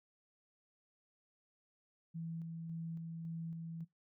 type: tone with tremolo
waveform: sine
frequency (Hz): 164.81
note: E3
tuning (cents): 0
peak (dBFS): -40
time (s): 2.14-3.85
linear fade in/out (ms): 20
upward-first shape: square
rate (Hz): 1.8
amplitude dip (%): 25
effects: noise-tail reverb RT60 0.2 s tail -22 dB re dry